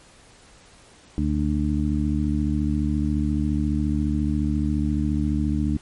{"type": "harmonic tone", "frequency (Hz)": 74.4, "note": "D2", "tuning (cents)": 23, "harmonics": [1, 2, 3, 4], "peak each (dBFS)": [-24, -27, -25, -26], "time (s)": [1.18, 5.77], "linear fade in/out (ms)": 0, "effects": ["pink hiss -51 dBFS RMS until 5.81 s", "MP3 48 kbps"]}